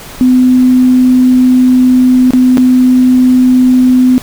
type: tone with dropouts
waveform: sine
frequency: 253.5 Hz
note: B3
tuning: 45 cents sharp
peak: -3 dBFS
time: 0.21-4.18 s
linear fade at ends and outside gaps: 0 ms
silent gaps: 2.307-2.335 / 2.572-2.58 s
effects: pink hiss -29 dBFS RMS until 4.22 s